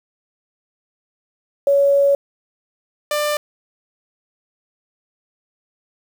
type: tone pair in turn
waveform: sine / sawtooth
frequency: 561 / 594.4 Hz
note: C#5 / D5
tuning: +21 / +21 cents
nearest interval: minor second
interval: 100 cents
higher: second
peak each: -11 / -14 dBFS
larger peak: first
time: 1.67-2.15 / 3.11-3.37 s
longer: first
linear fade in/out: 2 ms
effects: 7-bit